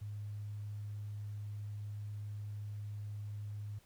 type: tone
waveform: sine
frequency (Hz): 103.83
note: G#2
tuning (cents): 0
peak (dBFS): -40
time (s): 0.01-3.79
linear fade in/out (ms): 10
effects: pink hiss -67 dBFS RMS until 3.85 s